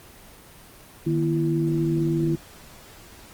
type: tone cluster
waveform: sine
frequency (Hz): 153.4 / 238 / 334.4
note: D#3 / A#3 / E4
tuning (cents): -24 / +36 / +25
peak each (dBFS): -23 / -31 / -23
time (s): 1.06-2.36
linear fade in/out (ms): 10
effects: pink hiss -47 dBFS RMS until 3.33 s + Opus 24 kbps